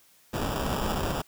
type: noise with sample-and-hold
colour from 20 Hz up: pink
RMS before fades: -29 dBFS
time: 0.33-1.22 s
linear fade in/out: 10 ms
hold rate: 2100 Hz
effects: white hiss -60 dBFS RMS until 1.27 s